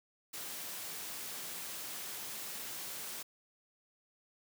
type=high-pass noise; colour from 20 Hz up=white; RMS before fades=-43 dBFS; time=0.33-3.23 s; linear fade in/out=10 ms; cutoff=120 Hz; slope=12 dB/octave; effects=none